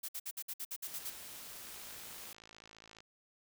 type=noise bursts; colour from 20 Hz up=blue; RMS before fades=-41 dBFS; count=10; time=0.03-1.103 s; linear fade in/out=10 ms; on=56 ms; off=57 ms
type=noise; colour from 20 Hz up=white; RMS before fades=-49 dBFS; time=0.87-2.33 s; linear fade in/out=2 ms
type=click train; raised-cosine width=0.2 ms; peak=-37 dBFS; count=74; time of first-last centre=1.67-3.005 s; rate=54.7 Hz
effects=none